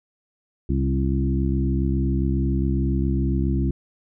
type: harmonic tone with a mistuned harmonic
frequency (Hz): 67.3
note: C2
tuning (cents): +49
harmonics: 1 / 2 / 3 / 4 / 5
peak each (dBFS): -22 / -25 / -27 / -28 / -29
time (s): 0.69-3.71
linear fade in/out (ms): 5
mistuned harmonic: 3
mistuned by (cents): -22
effects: none